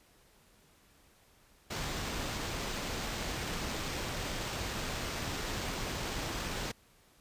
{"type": "noise with sample-and-hold", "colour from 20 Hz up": "pink", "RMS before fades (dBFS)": -37, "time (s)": [1.7, 6.72], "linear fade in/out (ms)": 10, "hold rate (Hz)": 11025, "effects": ["pink hiss -64 dBFS RMS until 7.2 s", "resampled to 32000 Hz"]}